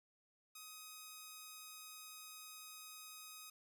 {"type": "tone", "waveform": "5% pulse", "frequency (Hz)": 1258, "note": "D#6", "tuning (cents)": 19, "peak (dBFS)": -40, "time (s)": [0.55, 3.5], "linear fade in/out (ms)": 5, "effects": []}